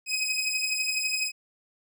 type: beating tone pair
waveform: 20% pulse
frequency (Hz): 2521 / 2533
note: D#7 / D#7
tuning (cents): +22 / +30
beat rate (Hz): 12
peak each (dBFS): -24 / -25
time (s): 0.06-1.32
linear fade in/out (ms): 50
effects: none